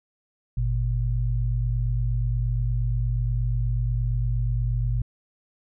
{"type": "tone pair together", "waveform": "sine", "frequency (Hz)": [50.66, 119.1], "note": ["G#1", "A#2"], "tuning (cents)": [-42, 38], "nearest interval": "octave + minor third", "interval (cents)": 1480, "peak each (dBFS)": -24, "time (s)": [0.57, 5.02], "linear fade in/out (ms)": 5, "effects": []}